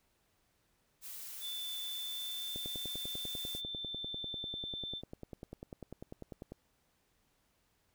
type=noise; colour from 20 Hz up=blue; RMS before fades=-46 dBFS; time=1.01-3.62 s; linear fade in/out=50 ms
type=tone with pitch glide; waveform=sine; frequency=3520 to 3551 Hz; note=A7 to A7; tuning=0 to +15 cents; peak=-39 dBFS; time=1.4-5.02 s; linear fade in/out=50 ms; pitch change=+15 cents; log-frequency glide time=1.77-2.59 s
type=click train; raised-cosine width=2 ms; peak=-31 dBFS; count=41; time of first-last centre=2.56-6.52 s; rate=10.1 Hz
effects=pink hiss -75 dBFS RMS until 7.94 s